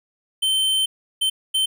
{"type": "tone bursts at uneven times", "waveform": "square", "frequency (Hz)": 3096, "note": "G7", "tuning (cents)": -22, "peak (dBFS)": -18, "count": 3, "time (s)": [[0.42, 0.86], [1.21, 1.3], [1.54, 1.66]], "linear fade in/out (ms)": 10, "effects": []}